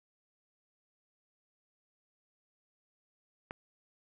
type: click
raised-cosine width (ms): 0.5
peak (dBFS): -24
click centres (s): 3.509
effects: none